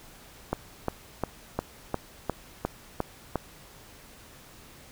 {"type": "click train", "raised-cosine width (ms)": 1, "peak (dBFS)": -12, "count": 9, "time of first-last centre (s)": [0.53, 3.357], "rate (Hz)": 2.83, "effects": ["pink hiss -51 dBFS RMS until 4.91 s"]}